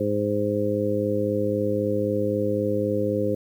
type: harmonic tone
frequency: 103.83 Hz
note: G#2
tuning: in tune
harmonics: 1 / 2 / 3 / 4 / 5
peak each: -30 / -29 / -28 / -28 / -25 dBFS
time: 0-3.35 s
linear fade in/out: 5 ms
effects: 9-bit